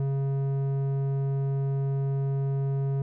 square tone with low-pass filter, 137.3 Hz, C#3, 16 cents flat, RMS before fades -27 dBFS, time 0-3.02 s, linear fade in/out 2 ms, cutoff 520 Hz, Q 0.55, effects none

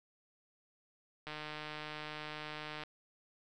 click train, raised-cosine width 0.3 ms, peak -27 dBFS, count 239, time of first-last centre 1.27-2.836 s, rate 152 Hz, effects none

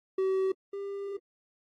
triangle tone pair in turn, 381 / 398.2 Hz, G4 / G4, -49 / +27 cents, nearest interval minor second, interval 76 cents, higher second, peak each -23 / -32 dBFS, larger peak first, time 0.18-0.52 / 0.73-1.17 s, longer second, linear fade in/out 5 ms, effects AAC 32 kbps

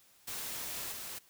white noise with level steps, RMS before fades -40 / -43 dBFS, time 0.27-1.19 s, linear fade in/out 10 ms, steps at 0.91 s, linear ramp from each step 20 ms, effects white hiss -64 dBFS RMS until 1.29 s

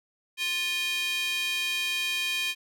square tone with high-pass filter, 351.3 Hz, F4, 10 cents sharp, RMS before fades -29 dBFS, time 0.37-2.55 s, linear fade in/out 50 ms, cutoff 2700 Hz, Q 4.3, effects none

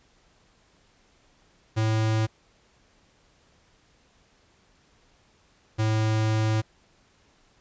square tone pair in turn, 110 / 109.37 Hz, A2 / A2, 0 / -10 cents, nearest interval unison, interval 10 cents, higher first, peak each -22 dBFS, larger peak neither, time 1.76-2.27 / 5.78-6.62 s, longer second, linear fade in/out 20 ms, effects pink hiss -62 dBFS RMS until 7.6 s + resampled to 16000 Hz

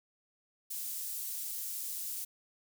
pink high-pass noise, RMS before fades -39 dBFS, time 0.7-2.25 s, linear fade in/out 10 ms, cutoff 10000 Hz, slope 12 dB/octave, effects none

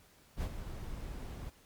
brown noise with ADSR envelope, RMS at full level -33 dBFS, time 0.36-1.5 s, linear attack 65 ms, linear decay 58 ms, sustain -9 dB, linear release 7 ms, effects pink hiss -63 dBFS RMS until 1.65 s + MP3 96 kbps

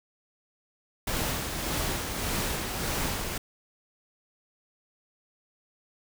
pink noise with tremolo, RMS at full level -29 dBFS, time 1.07-3.38 s, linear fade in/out 5 ms, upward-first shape sine, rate 1.7 Hz, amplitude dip 40%, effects none

